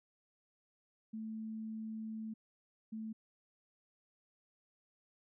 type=tone bursts at uneven times; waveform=sine; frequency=220 Hz; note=A3; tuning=in tune; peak=-40 dBFS; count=2; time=1.13-2.34 / 2.92-3.13 s; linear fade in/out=10 ms; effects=none